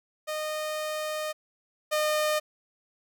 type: tone pair in turn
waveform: sawtooth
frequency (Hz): 615 / 610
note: D#5 / D#5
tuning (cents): -20 / -34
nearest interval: unison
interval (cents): 14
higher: first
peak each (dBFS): -26 / -20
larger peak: second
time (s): 0.27-1.33 / 1.91-2.4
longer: first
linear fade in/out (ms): 20
effects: none